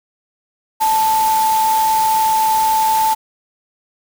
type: tone in noise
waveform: sine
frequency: 880 Hz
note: A5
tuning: in tune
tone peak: -12 dBFS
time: 0.8-3.15 s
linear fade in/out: 20 ms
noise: white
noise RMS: -25 dBFS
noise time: 0.8-3.15 s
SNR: +10 dB
effects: none